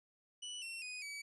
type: tone with pitch steps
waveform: sawtooth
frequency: 2960 / 2714 / 2489 / 2282 Hz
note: F#7 / E7 / D#7 / C#7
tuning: 0 / +50 / 0 / +50 cents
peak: -40 dBFS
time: 0.42-1.22 s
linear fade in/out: 10 ms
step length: 200 ms
effects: resampled to 24000 Hz